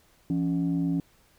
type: tone pair together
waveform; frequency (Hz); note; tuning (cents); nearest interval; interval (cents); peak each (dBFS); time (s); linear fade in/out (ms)
sine; 170.05 / 279; F3 / C#4; -46 / +11; major sixth; 857; -25 / -25; 0.3-1; 2
effects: tanh soft clip ceiling -19 dBFS + pink hiss -62 dBFS RMS until 1.38 s